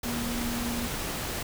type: tone in noise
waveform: sine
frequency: 237.5 Hz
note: A#3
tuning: 33 cents sharp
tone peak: -31 dBFS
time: 0.05-0.87 s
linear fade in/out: 5 ms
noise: pink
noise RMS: -33 dBFS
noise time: 0.03-1.43 s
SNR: -1 dB
effects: none